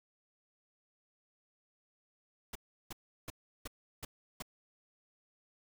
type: noise bursts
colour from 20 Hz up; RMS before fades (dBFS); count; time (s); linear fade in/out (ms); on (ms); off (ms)
pink; -42; 6; 2.53-4.424; 5; 24; 350
effects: none